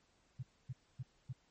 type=tone bursts; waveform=sine; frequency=127.9 Hz; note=C3; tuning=39 cents flat; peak=-39 dBFS; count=4; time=0.39-1.33 s; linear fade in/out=10 ms; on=40 ms; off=260 ms; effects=pink hiss -73 dBFS RMS until 1.5 s + MP3 32 kbps